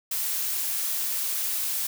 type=noise; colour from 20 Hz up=blue; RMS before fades=-28 dBFS; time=0.11-1.87 s; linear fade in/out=5 ms; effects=none